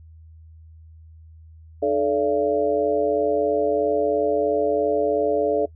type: tone cluster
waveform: sine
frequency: 303.5 / 433 / 575 / 678 Hz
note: D#4 / A4 / D5 / E5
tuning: -43 / -28 / -37 / +49 cents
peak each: -28 / -21 / -22 / -26 dBFS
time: 1.82-5.66 s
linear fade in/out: 10 ms
effects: noise-tail reverb RT60 0.1 s tail -21 dB re dry + added 80 Hz sine -43 dBFS peak until 5.75 s